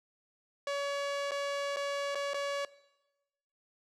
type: tone with dropouts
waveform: sawtooth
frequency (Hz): 565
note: C#5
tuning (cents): +33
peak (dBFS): -28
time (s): 0.67-2.65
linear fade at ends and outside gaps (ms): 2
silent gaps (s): 1.31-1.317 / 1.762-1.768 / 2.148-2.154 / 2.335-2.343
effects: noise-tail reverb RT60 1.0 s tail -19 dB re dry + low-pass 6000 Hz 12 dB/octave